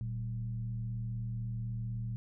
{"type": "tone with frequency modulation", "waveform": "sine", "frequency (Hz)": 116.54, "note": "A#2", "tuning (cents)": 0, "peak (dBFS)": -34, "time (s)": [0.01, 2.16], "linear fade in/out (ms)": 0, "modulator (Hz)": 76, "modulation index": 0.51, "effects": []}